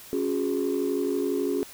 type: chord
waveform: sine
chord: C# suspended fourth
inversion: none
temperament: equal with one note detuned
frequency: 277.2 / 363.2 / 415.3 Hz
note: C#4 / F#4 / G#4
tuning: 0 / -32 / 0 cents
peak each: -27 dBFS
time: 0.13-1.63 s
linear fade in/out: 0 ms
effects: tanh soft clip ceiling -18 dBFS + white hiss -46 dBFS RMS until 1.73 s